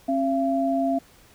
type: tone pair together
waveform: sine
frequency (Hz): 269.8 / 679.9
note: C#4 / F5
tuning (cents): -47 / -47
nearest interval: octave + major third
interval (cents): 1600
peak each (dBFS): -23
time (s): 0.08-0.99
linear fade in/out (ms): 10
effects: pink hiss -54 dBFS RMS until 1.34 s